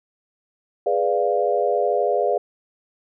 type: chord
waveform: sine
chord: G# diminished seventh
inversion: none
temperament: equal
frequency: 415.3 / 493.9 / 587.3 / 698.5 Hz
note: G#4 / B4 / D5 / F5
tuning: 0 / 0 / 0 / 0 cents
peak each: -23 dBFS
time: 0.86-2.38 s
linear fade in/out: 5 ms
effects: none